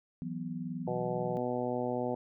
sine chord, E suspended second, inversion none, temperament equal, 164.81 / 185 / 246.9 Hz, E3 / F#3 / B3, 0 / 0 / 0 cents, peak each -39 / -40 / -39 dBFS, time 0.22-1.37 s, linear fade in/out 0 ms
harmonic tone, 123.47 Hz, B2, in tune, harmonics 1 / 2 / 3 / 4 / 5 / 6 / 7, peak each -42 / -36 / -38 / -36 / -38 / -40 / -42 dBFS, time 0.87-2.15 s, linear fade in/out 5 ms
effects none

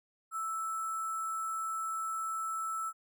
sine tone with sample-and-hold, 1318.5 Hz, E6, in tune, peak -33 dBFS, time 0.31-2.93 s, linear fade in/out 50 ms, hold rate 8820 Hz, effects none

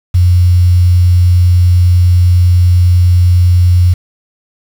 sine tone with quantisation, 89 Hz, F2, 33 cents sharp, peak -4 dBFS, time 0.14-3.94 s, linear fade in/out 10 ms, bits 5, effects none

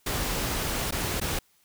pink noise with dropouts, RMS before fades -29 dBFS, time 0.06-1.39 s, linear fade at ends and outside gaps 5 ms, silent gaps 0.91-0.922 / 1.201-1.213 s, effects white hiss -65 dBFS RMS until 1.64 s

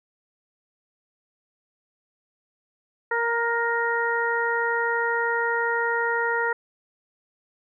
harmonic tone with a mistuned harmonic, 466.2 Hz, A#4, in tune, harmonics 1 / 2 / 3 / 4, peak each -27 / -27 / -27 / -27 dBFS, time 3.11-6.53 s, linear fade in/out 5 ms, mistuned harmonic 3, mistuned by +16 cents, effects none

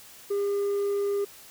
triangle tone with hard clipping, 403.1 Hz, G4, 48 cents sharp, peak -23 dBFS, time 0.3-1.25 s, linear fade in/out 10 ms, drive 1 dB, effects white hiss -49 dBFS RMS until 1.5 s

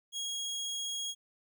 25% pulse tone, 3295 Hz, G#7, 14 cents flat, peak -31 dBFS, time 0.12-1.15 s, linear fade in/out 50 ms, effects none

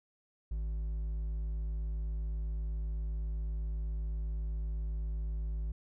triangle tone with hard clipping, 53.9 Hz, A1, 35 cents flat, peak -34 dBFS, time 0.51-5.72 s, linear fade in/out 5 ms, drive 7 dB, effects none

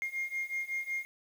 sine beating tone pair, 2125 / 2130.4 Hz, C7 / C7, +26 / +31 cents, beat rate 5.4 Hz, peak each -35 / -34 dBFS, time 0.02-1.05 s, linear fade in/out 0 ms, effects tanh soft clip ceiling -29 dBFS + 9-bit

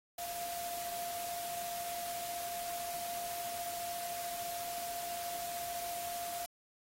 sine tone in noise, 696 Hz, F5, 6 cents flat, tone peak -40 dBFS, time 0.18-6.46 s, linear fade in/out 5 ms, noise white, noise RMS -44 dBFS, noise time 0.18-6.46 s, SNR +1 dB, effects AAC 48 kbps

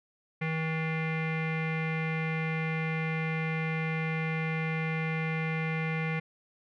square tone with low-pass filter, 160 Hz, D#3, 49 cents sharp, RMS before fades -31 dBFS, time 0.41-6.2 s, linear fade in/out 10 ms, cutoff 2200 Hz, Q 7.1, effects none

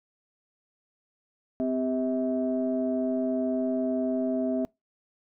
sine tone cluster, 256.9 / 396.2 / 645 Hz, C4 / G4 / E5, -32 / +18 / -38 cents, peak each -26 / -34 / -29 dBFS, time 1.6-4.65 s, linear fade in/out 0 ms, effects noise-tail reverb RT60 0.2 s tail -25 dB re dry + tanh soft clip ceiling -16 dBFS

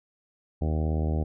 harmonic tone, 78 Hz, D#2, 5 cents sharp, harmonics 1 / 2 / 3 / 4 / 5 / 6 / 7 / 8 / 9 / 10, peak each -25 / -31 / -35 / -37 / -39 / -41 / -42 / -43 / -44 / -45 dBFS, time 0.61-1.24 s, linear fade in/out 10 ms, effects none

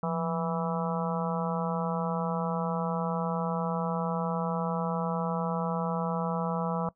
harmonic tone with a mistuned harmonic, 164.4 Hz, E3, 4 cents flat, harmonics 1 / 3 / 4 / 5 / 6 / 7 / 8, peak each -30 / -35 / -36 / -37 / -38 / -38 / -39 dBFS, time 0.03-6.89 s, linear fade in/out 2 ms, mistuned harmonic 1, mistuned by +99 cents, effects noise-tail reverb RT60 0.1 s tail -20 dB re dry

